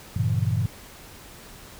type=chord; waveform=sine; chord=G diminished seventh; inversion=none; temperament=equal; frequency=98 / 116.54 / 138.59 / 164.81 Hz; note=G2 / Bb2 / Db3 / Fb3; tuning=0 / 0 / 0 / 0 cents; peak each=-25 / -24 / -29 / -30 dBFS; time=0.16-0.66 s; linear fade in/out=5 ms; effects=pink hiss -45 dBFS RMS until 1.79 s